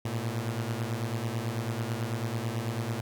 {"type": "beating tone pair", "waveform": "sawtooth", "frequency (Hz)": [110, 119.1], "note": ["A2", "A#2"], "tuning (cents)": [0, 38], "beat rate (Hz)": 9.1, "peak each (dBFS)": -29, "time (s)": [0.05, 3.01], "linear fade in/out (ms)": 5, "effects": []}